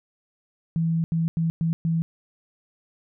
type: tone bursts at uneven times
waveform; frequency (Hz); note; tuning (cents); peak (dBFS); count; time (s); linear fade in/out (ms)
sine; 164.4; E3; -4; -20; 5; 0.76-1.04 / 1.12-1.28 / 1.37-1.5 / 1.61-1.73 / 1.85-2.02; 0
effects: none